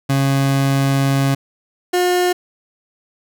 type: tone pair in turn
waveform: 30% pulse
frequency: 137.1 / 358.7 Hz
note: C#3 / F4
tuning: -19 / +46 cents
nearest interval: octave + perfect fourth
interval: 1665 cents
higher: second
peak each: -11 dBFS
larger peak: neither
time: 0.09-1.35 / 1.93-2.33 s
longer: first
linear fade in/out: 10 ms
effects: none